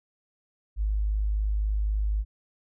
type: tone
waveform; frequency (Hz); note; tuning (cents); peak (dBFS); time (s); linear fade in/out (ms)
sine; 51.91; G#1; 0; -23; 0.76-2.25; 50
effects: none